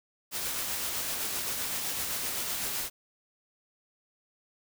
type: noise with tremolo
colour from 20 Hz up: white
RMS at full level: -32 dBFS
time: 0.31-2.9 s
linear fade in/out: 50 ms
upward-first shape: sine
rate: 7.8 Hz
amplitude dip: 25%
effects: none